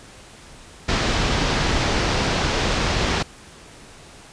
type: low-pass noise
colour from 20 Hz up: pink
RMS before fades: -21 dBFS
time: 0.88-3.23 s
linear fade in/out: 10 ms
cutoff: 5800 Hz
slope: 24 dB/octave
effects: pink hiss -44 dBFS RMS until 4.32 s + resampled to 22050 Hz